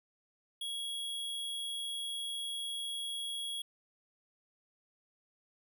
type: tone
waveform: square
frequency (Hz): 3322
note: G#7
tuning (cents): 0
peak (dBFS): -37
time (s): 0.61-3.62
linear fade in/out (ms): 5
effects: none